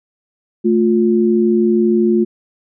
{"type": "tone pair together", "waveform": "sine", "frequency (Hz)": [220.5, 353.2], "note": ["A3", "F4"], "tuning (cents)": [4, 20], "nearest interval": "minor sixth", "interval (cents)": 816, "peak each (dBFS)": -13, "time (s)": [0.64, 2.25], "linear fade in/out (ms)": 20, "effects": []}